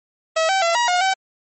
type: tone with pitch steps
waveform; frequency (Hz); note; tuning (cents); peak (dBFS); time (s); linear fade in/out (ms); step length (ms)
sawtooth; 645 / 770 / 675 / 956 / 717 / 765; E5 / G5 / E5 / A#5 / F5 / G5; -38 / -31 / +41 / +43 / +45 / -42; -12; 0.36-1.14; 10; 130
effects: MP3 32 kbps